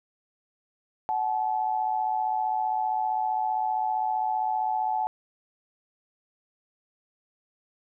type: tone pair together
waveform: sine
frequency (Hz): 747 / 862.3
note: F#5 / A5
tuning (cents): +16 / -35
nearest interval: major second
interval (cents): 249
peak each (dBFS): -28 / -26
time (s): 1.09-5.07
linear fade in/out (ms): 0
effects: none